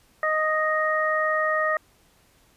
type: harmonic tone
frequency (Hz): 622.3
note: D#5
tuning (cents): 0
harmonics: 1 / 2 / 3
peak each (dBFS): -25 / -25 / -25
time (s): 0.23-1.77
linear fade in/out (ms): 2
effects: pink hiss -60 dBFS RMS until 2.56 s + resampled to 32000 Hz